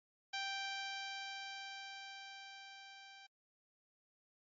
10% pulse tone with level ramp, 784 Hz, G5, in tune, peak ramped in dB -30 to -47 dBFS, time 0.33-3.27 s, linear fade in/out 10 ms, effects MP3 32 kbps

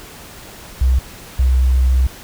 sine tone pair in turn, 64 / 64 Hz, C2 / C2, -38 / -38 cents, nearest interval unison, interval 0 cents, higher neither, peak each -10 dBFS, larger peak neither, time 0.81-0.99 / 1.39-2.07 s, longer second, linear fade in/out 5 ms, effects pink hiss -37 dBFS RMS until 2.23 s

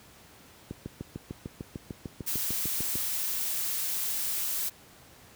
click train, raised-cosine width 3 ms, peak -22 dBFS, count 16, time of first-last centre 0.71-2.956 s, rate 6.68 Hz
blue noise, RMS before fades -31 dBFS, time 2.26-4.7 s, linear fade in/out 20 ms
effects pink hiss -54 dBFS RMS until 5.35 s + high-pass 60 Hz 12 dB/octave

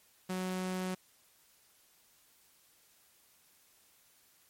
sawtooth tone, 185 Hz, F#3, in tune, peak -30 dBFS, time 0.29-0.95 s, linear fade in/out 10 ms, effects white hiss -66 dBFS RMS until 4.49 s + MP3 64 kbps

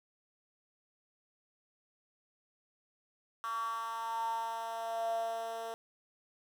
10% pulse tone with high-pass filter sweep, 227.6 Hz, A#3, 41 cents flat, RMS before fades -37 dBFS, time 3.44-5.74 s, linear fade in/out 0 ms, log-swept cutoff 1200 to 550 Hz, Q 9.1, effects none

